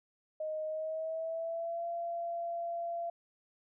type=tone with pitch glide; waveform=sine; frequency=622.3 to 682.6 Hz; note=D#5 to F5; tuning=0 to -40 cents; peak=-34 dBFS; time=0.4-3.1 s; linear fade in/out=5 ms; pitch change=+160 cents; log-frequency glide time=0.66-1.87 s; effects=none